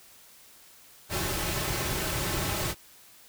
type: noise with comb filter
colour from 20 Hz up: pink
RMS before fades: -30 dBFS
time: 1.09-2.75 s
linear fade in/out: 50 ms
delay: 4.2 ms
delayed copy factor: -0.55
effects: white hiss -54 dBFS RMS until 3.28 s